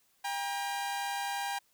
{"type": "tone pair together", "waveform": "sawtooth", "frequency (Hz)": [800, 951.4], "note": ["G5", "A#5"], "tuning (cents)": [35, 35], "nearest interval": "minor third", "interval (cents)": 300, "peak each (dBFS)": [-30, -35], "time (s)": [0.24, 1.59], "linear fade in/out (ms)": 10, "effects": ["white hiss -70 dBFS RMS until 1.73 s"]}